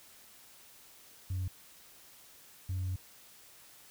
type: tone bursts at uneven times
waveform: sine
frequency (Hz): 92.3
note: F#2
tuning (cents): -4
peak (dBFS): -30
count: 2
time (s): 1.3-1.48 / 2.69-2.96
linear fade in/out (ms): 5
effects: tanh soft clip ceiling -30 dBFS + white hiss -57 dBFS RMS until 3.9 s